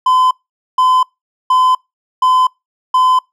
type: tone bursts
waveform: triangle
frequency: 1020 Hz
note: C6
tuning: 44 cents flat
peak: -6 dBFS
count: 5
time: 0.06-3.19 s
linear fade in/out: 5 ms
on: 250 ms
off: 470 ms
effects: noise-tail reverb RT60 0.2 s tail -26 dB re dry